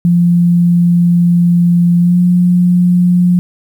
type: tone with pitch glide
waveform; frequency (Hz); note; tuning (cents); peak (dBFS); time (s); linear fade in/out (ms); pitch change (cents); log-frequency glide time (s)
sine; 173.5 to 177.76; F3 to F3; -11 to +31; -6; 0.05-3.39; 0; +42; 1.99-2.18
effects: 7-bit